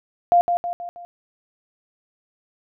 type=tone with echo; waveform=sine; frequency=698.5 Hz; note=F5; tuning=in tune; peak=-11 dBFS; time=0.32-0.41 s; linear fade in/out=0 ms; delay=160 ms; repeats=4; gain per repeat=-6 dB; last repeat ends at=1.05 s; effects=none